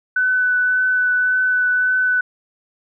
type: tone with vibrato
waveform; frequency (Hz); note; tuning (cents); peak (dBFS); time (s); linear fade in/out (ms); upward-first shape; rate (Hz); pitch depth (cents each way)
sine; 1500; F#6; +23; -14; 0.16-2.21; 5; triangle; 1.8; 13
effects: none